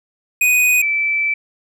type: tone pair in turn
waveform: square / sine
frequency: 2489 / 2321 Hz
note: D#7 / D7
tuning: 0 / -21 cents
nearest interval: minor second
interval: 121 cents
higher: first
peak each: -12 / -15 dBFS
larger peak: first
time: 0.41-0.82 / 0.82-1.34 s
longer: second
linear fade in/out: 5 ms
effects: none